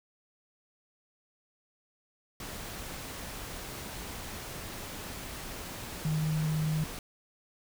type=tone in noise; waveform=sine; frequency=155.5 Hz; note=D#3; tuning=1 cent flat; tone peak=-27 dBFS; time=6.05-6.84 s; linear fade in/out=2 ms; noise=pink; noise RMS=-41 dBFS; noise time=2.4-6.99 s; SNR=+11 dB; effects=none

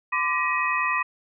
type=tone cluster; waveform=sine; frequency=1022 / 1172 / 1907 / 2519 Hz; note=C6 / D6 / A#6 / D#7; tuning=-41 / -4 / +39 / +21 cents; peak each=-27 dBFS; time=0.12-1.03 s; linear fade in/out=10 ms; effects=none

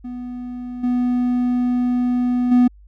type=tone with level steps; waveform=triangle; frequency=246.9 Hz; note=B3; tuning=in tune; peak=-25 / -14 / -8 dBFS; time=0.04-2.68 s; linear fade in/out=10 ms; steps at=0.83 / 2.51 s; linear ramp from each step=10 ms; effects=added 50 Hz sine -43 dBFS peak until 2.87 s

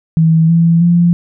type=tone with pitch steps; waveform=sine; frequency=161.8 / 167.12 / 172.61 Hz; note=E3 / E3 / F3; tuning=-32 / +24 / -20 cents; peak=-6 dBFS; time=0.17-1.13 s; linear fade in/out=0 ms; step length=320 ms; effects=none

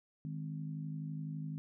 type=harmonic tone; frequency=51.91 Hz; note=G#1; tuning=in tune; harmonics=3 / 4 / 5; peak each=-39 / -48 / -47 dBFS; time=0.25-1.58 s; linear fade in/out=0 ms; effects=none

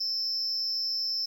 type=tone with amplitude modulation; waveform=triangle; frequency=5274 Hz; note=E8; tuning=in tune; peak=-21 dBFS; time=0-1.26 s; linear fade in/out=10 ms; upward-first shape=sine; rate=212 Hz; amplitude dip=90%; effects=tanh soft clip ceiling -22 dBFS + 10-bit

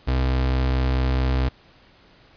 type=tone; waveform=35% pulse; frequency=64.6 Hz; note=C2; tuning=21 cents flat; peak=-17 dBFS; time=0.07-1.49 s; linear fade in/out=10 ms; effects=pink hiss -53 dBFS RMS until 2.36 s + resampled to 11025 Hz

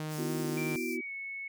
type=tone with vibrato; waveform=sawtooth; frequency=153.5 Hz; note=D#3; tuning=23 cents flat; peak=-31 dBFS; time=0-0.76 s; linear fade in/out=2 ms; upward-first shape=square; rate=3.5 Hz; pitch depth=14 cents each way
type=high-pass noise; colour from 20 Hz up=pink; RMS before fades=-47 dBFS; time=0.08-0.98 s; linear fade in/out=50 ms; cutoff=4600 Hz; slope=96 dB/octave
type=chord; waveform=sine; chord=B suspended fourth; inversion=none; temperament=just; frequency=246.9 / 329.3 / 370.4 Hz; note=B3 / E4 / F#4; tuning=0 / -2 / +2 cents; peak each=-37 dBFS; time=0.18-1.01 s; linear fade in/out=10 ms
type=tone with pitch glide; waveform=sine; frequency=2349 to 2204 Hz; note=D7 to C#7; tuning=0 to -11 cents; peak=-37 dBFS; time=0.57-1.48 s; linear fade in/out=5 ms; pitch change=-111 cents; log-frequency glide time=0.88-1.11 s
effects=none

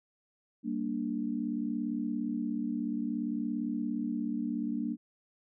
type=chord; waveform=sine; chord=G minor; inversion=none; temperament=equal; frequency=196 / 233.1 / 293.7 Hz; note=G3 / Bb3 / D4; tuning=0 / 0 / 0 cents; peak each=-38 / -33 / -35 dBFS; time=0.63-4.97 s; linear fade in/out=50 ms; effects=none

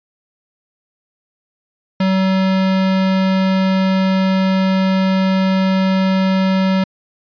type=tone; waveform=square; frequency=189.8 Hz; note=F#3; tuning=44 cents sharp; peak=-13 dBFS; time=2-6.84 s; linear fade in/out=5 ms; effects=resampled to 11025 Hz

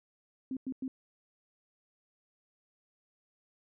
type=tone bursts; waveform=sine; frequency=261.9 Hz; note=C4; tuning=2 cents sharp; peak=-33 dBFS; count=3; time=0.51-0.88 s; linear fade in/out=2 ms; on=58 ms; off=98 ms; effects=none

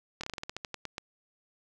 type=slowing click train; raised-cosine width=0.2 ms; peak=-19 dBFS; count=13; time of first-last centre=0.21-0.981 s; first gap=25 ms; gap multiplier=1.16; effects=none

